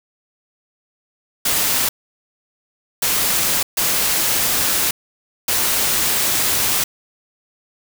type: noise bursts at uneven times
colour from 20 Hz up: white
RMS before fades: -18 dBFS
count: 4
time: 1.45-1.89 / 3.02-3.63 / 3.77-4.91 / 5.48-6.84 s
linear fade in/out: 5 ms
effects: none